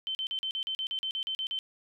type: tone bursts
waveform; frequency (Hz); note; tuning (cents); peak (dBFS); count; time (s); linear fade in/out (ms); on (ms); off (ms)
sine; 3086; G7; -28; -30; 13; 0.07-1.589; 0; 79; 41
effects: none